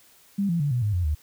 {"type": "tone with pitch steps", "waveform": "sine", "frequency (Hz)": [199.5, 169.71, 144.37, 122.81, 104.47, 88.87, 75.6], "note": ["G3", "F3", "D3", "B2", "G#2", "F2", "D#2"], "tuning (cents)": [31, -49, -29, -9, 11, 31, -49], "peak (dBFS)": -21, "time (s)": [0.38, 1.15], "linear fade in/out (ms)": 10, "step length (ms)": 110, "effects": ["white hiss -56 dBFS RMS until 1.22 s"]}